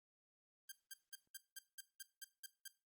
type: tone bursts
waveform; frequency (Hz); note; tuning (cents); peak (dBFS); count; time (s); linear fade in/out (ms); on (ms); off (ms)
5% pulse; 1589; G6; +23; -37; 10; 0.69-2.68; 5; 28; 190
effects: noise-tail reverb RT60 0.3 s tail -17 dB re dry + Opus 32 kbps

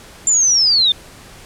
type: linear sweep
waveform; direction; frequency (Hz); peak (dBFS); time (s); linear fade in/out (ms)
sine; down; 7260 to 3520; -10; 0.27-0.92; 2
effects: pink hiss -40 dBFS RMS until 1.45 s + low-pass 11000 Hz 12 dB/octave

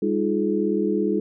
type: tone cluster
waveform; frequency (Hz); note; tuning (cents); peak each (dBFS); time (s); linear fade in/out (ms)
sine; 200.6 / 309 / 348.7 / 426; G3 / D#4 / F4 / G#4; +40 / -12 / -3 / +44; -25; 0.02-1.2; 5
effects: none

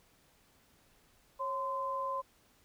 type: tone pair together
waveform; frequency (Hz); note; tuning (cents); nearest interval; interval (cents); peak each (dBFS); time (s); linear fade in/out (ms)
sine; 546.2 / 1031; C#5 / C6; -26 / -26; major seventh; 1100; -39 / -34; 1.39-2.22; 20
effects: pink hiss -67 dBFS RMS until 2.64 s

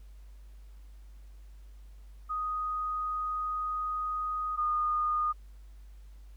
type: tone pair in turn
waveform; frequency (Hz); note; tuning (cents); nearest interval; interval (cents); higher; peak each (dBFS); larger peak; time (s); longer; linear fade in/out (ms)
sine; 1246 / 1225.3; D#6 / D#6; +2 / -27; unison; 29; first; -30 / -26; second; 2.29-4.57 / 4.57-5.33; first; 20
effects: added 50 Hz sine -47 dBFS peak until 6.36 s + pink hiss -68 dBFS RMS until 6.36 s

